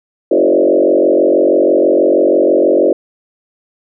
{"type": "tone with frequency modulation", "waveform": "sine", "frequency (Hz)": 456.1, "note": "A#4", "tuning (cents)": -38, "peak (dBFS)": -7, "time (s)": [0.31, 2.93], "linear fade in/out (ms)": 5, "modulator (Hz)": 46.2, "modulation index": 3.2, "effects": []}